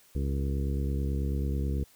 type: harmonic tone with a mistuned harmonic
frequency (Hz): 69.2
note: C#2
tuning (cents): -2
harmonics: 1 / 2 / 3 / 4 / 5 / 6 / 7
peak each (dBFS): -28 / -34 / -38 / -40 / -42 / -44 / -45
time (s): 0.15-1.84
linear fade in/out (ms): 5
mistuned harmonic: 7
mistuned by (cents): -33
effects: white hiss -60 dBFS RMS until 1.95 s